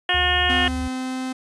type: harmonic tone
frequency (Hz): 360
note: F#4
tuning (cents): -47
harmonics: 1 / 2 / 3 / 4 / 5 / 6 / 7 / 8 / 9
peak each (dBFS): -31 / -25 / -30 / -30 / -22 / -32 / -31 / -23 / -26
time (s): 0.09-0.68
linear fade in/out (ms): 2
type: tone with vibrato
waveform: sine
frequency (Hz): 74.2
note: D2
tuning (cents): +18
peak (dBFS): -26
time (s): 0.14-0.88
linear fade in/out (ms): 5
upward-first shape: triangle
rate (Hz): 19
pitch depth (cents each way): 210
type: tone with pitch glide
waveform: 45% pulse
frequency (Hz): 257 to 258.6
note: C4 to C4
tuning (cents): -31 to -20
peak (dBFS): -25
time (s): 0.49-1.33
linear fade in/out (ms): 10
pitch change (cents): +11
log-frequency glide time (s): 0.79-1.22
effects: resampled to 24000 Hz + 8-bit